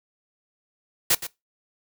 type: noise with echo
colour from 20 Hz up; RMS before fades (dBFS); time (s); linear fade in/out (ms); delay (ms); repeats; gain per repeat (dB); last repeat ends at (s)
white; -19; 1.1-1.15; 5; 120; 1; -13; 1.27
effects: noise-tail reverb RT60 0.2 s tail -21 dB re dry